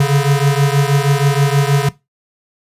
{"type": "beating tone pair", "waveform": "square", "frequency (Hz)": [138.59, 144.89], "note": ["C#3", "D3"], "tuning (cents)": [0, -23], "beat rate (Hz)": 6.3, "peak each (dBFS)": [-13, -15], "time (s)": [0, 1.89], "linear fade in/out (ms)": 5, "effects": ["noise-tail reverb RT60 0.2 s tail -18 dB re dry", "resampled to 32000 Hz"]}